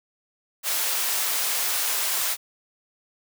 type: high-pass noise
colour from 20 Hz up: white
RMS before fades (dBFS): -25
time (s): 0.63-2.37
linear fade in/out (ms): 50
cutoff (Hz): 590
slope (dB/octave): 12
effects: none